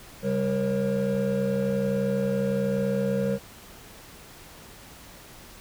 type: tone cluster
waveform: triangle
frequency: 136.1 / 197.3 / 471.2 / 543 Hz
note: C#3 / G3 / A#4 / C#5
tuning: -31 / +11 / +19 / -36 cents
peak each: -30 / -24 / -26 / -27 dBFS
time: 0.22-3.39 s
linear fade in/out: 50 ms
effects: tanh soft clip ceiling -13 dBFS + pink hiss -47 dBFS RMS until 5.6 s